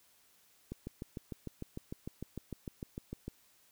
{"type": "click train", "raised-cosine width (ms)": 3, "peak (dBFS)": -27, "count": 18, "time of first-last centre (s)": [0.72, 3.28], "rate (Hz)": 6.64, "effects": ["white hiss -67 dBFS RMS until 3.71 s"]}